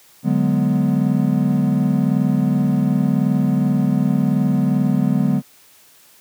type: chord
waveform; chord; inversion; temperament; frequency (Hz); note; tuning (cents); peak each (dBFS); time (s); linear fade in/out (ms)
triangle; G# half-diminished seventh; second; equal; 146.83 / 185 / 207.7 / 246.9; D3 / F#3 / G#3 / B3; 0 / 0 / 0 / 0; -18; 0.23-5.42; 50
effects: white hiss -50 dBFS RMS until 6.2 s + high-pass 80 Hz 12 dB/octave